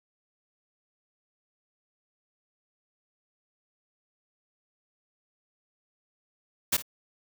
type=noise with echo; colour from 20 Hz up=white; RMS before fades=-24 dBFS; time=6.72-6.77 s; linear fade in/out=10 ms; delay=54 ms; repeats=1; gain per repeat=-15 dB; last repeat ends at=6.824 s; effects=none